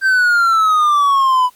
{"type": "exponential sweep", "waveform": "triangle", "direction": "down", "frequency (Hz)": [1573, 987.8], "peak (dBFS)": -8, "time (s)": [0.01, 1.5], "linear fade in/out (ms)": 50, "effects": ["white hiss -51 dBFS RMS until 1.55 s", "AAC 64 kbps"]}